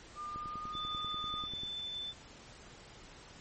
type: tone with pitch glide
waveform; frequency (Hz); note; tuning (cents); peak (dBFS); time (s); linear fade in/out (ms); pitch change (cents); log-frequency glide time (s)
sine; 1202 to 1232.9; D6 to D#6; +40 to -16; -39; 0.15-1.48; 50; +44; 0.31-0.78
type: click train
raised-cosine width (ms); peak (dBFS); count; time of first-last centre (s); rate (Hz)
3; -34; 14; 0.36-1.635; 10.2
type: tone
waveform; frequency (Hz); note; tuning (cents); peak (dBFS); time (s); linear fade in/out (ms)
sine; 3520; A7; 0; -38; 0.72-2.14; 50
effects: pink hiss -54 dBFS RMS until 3.4 s + MP3 32 kbps